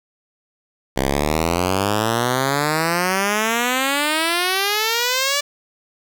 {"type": "exponential sweep", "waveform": "5% pulse", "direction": "up", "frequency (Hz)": [64.6, 583], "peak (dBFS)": -6, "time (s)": [0.96, 5.41], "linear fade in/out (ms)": 10, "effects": []}